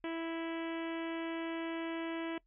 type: harmonic tone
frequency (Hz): 329.6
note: E4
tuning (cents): 0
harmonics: 1 / 2 / 3 / 4 / 5 / 6 / 7 / 8 / 9 / 10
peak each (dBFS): -37 / -44 / -48 / -52 / -50 / -51 / -52 / -54 / -54 / -58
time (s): 0.04-2.38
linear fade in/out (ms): 2
effects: noise-tail reverb RT60 0.1 s tail -22 dB re dry + added 40 Hz sine -70 dBFS peak until 2.46 s